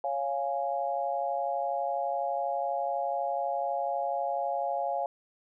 sine chord, Db major, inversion none, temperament equal, 554.4 / 698.5 / 830.6 Hz, Db5 / F5 / Ab5, 0 / 0 / 0 cents, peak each -33 / -31 / -33 dBFS, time 0.04-5.06 s, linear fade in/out 2 ms, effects none

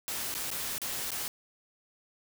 white noise with dropouts, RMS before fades -35 dBFS, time 0.08-1.28 s, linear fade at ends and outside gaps 0 ms, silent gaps 0.341-0.35 / 0.504-0.514 / 0.781-0.817 / 1.106-1.117 s, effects none

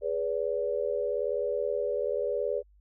sine chord, G# diminished, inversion none, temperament equal with one note detuned, 415.3 / 493.9 / 574.9 Hz, G#4 / B4 / D5, 0 / 0 / -37 cents, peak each -32 / -31 / -31 dBFS, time 0.01-2.63 s, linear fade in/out 50 ms, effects added 50 Hz sine -57 dBFS peak until 2.8 s

